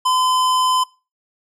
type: tone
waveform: square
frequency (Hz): 1020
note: C6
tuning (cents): -44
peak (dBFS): -15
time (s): 0.05-0.84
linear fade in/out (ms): 10
effects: noise-tail reverb RT60 0.3 s tail -22 dB re dry + low-pass 11000 Hz 12 dB/octave